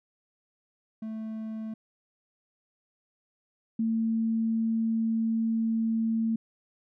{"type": "tone pair in turn", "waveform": ["triangle", "sine"], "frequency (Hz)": [220, 225.1], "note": ["A3", "A3"], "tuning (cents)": [0, 40], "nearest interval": "unison", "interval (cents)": 40, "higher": "second", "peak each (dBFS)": [-31, -24], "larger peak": "second", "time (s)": [[1.02, 1.74], [3.79, 6.36]], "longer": "second", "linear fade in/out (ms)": 5, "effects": []}